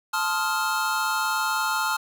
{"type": "chord", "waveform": "square", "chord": "F dominant seventh", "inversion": "first", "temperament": "just", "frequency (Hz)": [873.1, 1047.7, 1257.2, 1396.9], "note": ["A5", "C6", "Eb6", "F6"], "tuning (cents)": [-14, 2, 18, 0], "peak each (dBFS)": [-29, -32, -31, -27], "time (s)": [0.13, 1.97], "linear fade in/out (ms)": 10, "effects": []}